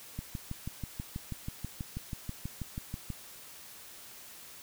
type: click train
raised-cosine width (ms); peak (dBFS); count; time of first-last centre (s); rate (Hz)
5; -24; 19; 0.19-3.103; 6.18
effects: white hiss -50 dBFS RMS until 4.62 s